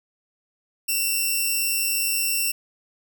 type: tone pair together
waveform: 5% pulse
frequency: 2658 / 2757 Hz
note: E7 / F7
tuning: +14 / -23 cents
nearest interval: minor second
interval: 63 cents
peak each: -15 dBFS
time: 0.88-2.52 s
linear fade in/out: 10 ms
effects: none